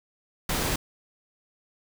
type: noise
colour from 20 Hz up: pink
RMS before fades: -27 dBFS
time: 0.49-0.76 s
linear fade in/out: 5 ms
effects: none